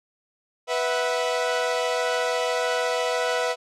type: chord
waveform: sawtooth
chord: B suspended fourth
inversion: none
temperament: equal with one note detuned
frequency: 493.9 / 653.9 / 740 Hz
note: B4 / E5 / F#5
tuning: 0 / -14 / 0 cents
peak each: -21 / -23 / -27 dBFS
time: 0.67-3.56 s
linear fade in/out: 50 ms
effects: low-pass 7000 Hz 12 dB/octave